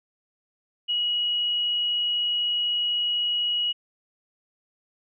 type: tone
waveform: sine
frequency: 2908 Hz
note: F#7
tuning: 31 cents flat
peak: -22 dBFS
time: 0.88-3.73 s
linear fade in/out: 20 ms
effects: none